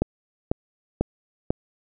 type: click train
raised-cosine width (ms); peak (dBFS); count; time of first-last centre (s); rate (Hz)
2; -7; 4; 0.02-1.505; 2.02
effects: none